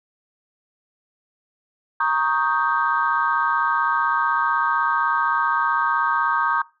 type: chord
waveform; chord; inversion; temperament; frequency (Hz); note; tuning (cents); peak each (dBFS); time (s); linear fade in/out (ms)
sine; Eb dominant seventh; second; equal; 932.3 / 1108.7 / 1244.5 / 1568; Bb5 / Db6 / Eb6 / G6; 0 / 0 / 0 / 0; -23; 2-6.62; 5
effects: noise-tail reverb RT60 0.3 s tail -21 dB re dry + tanh soft clip ceiling -7 dBFS